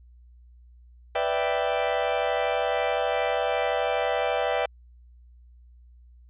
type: chord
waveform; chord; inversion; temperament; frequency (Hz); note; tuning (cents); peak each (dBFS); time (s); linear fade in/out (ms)
40% pulse; E minor seventh; second; equal; 493.9 / 587.3 / 659.3 / 784; B4 / D5 / E5 / G5; 0 / 0 / 0 / 0; -28; 1.15-4.66; 5
effects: added 60 Hz sine -49 dBFS peak until 6.29 s + resampled to 8000 Hz